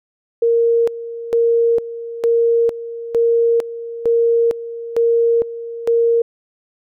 sine tone with tremolo, 464.9 Hz, A#4, 5 cents flat, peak -11 dBFS, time 0.42-6.22 s, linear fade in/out 5 ms, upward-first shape square, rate 1.1 Hz, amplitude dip 80%, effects none

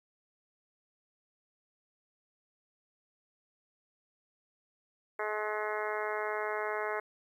harmonic tone, 212.5 Hz, G#3, 40 cents sharp, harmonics 2 / 3 / 4 / 5 / 6 / 7 / 8 / 9 / 10, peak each -37 / -39 / -40 / -41 / -42 / -42 / -43 / -44 / -44 dBFS, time 5.19-7 s, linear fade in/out 5 ms, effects 11-bit

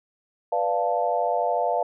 sine chord, B half-diminished seventh, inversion none, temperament equal, 493.9 / 587.3 / 698.5 / 880 Hz, B4 / D5 / F5 / A5, 0 / 0 / 0 / 0 cents, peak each -28 / -27 / -24 / -28 dBFS, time 0.52-1.83 s, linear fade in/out 5 ms, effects none

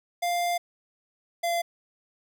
square tone pair in turn, 698.5 / 686.1 Hz, F5 / F5, 0 / -31 cents, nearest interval unison, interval 31 cents, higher first, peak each -25 dBFS, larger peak neither, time 0.22-0.58 / 1.43-1.62 s, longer first, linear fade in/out 10 ms, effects none

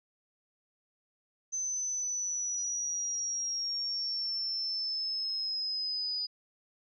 sine exponential sweep, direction down, 6150 to 4940 Hz, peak -31 dBFS, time 1.52-6.27 s, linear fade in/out 20 ms, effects none

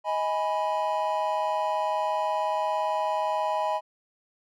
triangle chord, G# minor, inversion second, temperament equal with one note detuned, 629.1 / 830.6 / 987.8 Hz, D#5 / G#5 / B5, +19 / 0 / 0 cents, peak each -27 dBFS, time 0.04-3.81 s, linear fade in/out 50 ms, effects none

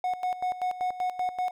triangle tone with tremolo, 732 Hz, F#5, 19 cents flat, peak -23 dBFS, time 0.04-1.51 s, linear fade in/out 2 ms, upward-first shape square, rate 5.2 Hz, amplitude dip 75%, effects none

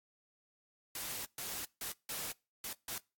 white noise bursts at uneven times, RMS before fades -41 dBFS, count 6, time 0.95-1.25 / 1.38-1.65 / 1.81-1.92 / 2.09-2.32 / 2.64-2.73 / 2.88-2.98 s, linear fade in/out 2 ms, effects noise-tail reverb RT60 0.3 s tail -25 dB re dry + AAC 64 kbps

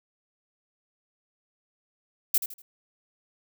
violet noise with echo, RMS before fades -21 dBFS, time 2.34-2.38 s, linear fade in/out 5 ms, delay 80 ms, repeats 3, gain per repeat -10 dB, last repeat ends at 2.62 s, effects none

